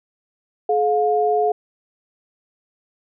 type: tone pair together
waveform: sine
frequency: 426 / 711 Hz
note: G#4 / F5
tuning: +44 / +31 cents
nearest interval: major sixth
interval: 887 cents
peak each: -18 dBFS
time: 0.69-1.52 s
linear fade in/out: 5 ms
effects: none